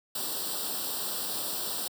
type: noise with comb filter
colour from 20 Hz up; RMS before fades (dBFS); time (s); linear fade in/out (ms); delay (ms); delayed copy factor
white; -33; 0.15-1.88; 5; 0.23; +0.85
effects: high-pass 200 Hz 12 dB/octave